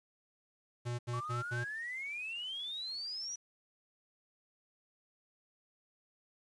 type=tone bursts; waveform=square; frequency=120.7 Hz; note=B2; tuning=39 cents flat; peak=-36 dBFS; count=4; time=0.85-1.647 s; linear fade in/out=20 ms; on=140 ms; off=79 ms
type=exponential sweep; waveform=sine; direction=up; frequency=1108.7 to 5920 Hz; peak=-38 dBFS; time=1.13-3.36 s; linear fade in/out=10 ms
effects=resampled to 22050 Hz + 10-bit